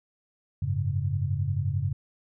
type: chord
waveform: sine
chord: F# suspended second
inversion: none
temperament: equal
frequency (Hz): 92.5 / 103.83 / 138.59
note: F#2 / G#2 / C#3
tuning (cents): 0 / 0 / 0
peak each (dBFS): -29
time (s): 0.62-1.93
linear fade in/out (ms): 5
effects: none